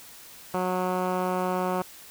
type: tone with low-pass filter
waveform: 10% pulse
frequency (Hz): 183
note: F#3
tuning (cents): -19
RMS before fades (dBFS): -27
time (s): 0.54-1.82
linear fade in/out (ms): 2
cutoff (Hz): 1400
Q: 1.1
effects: white hiss -47 dBFS RMS until 2.1 s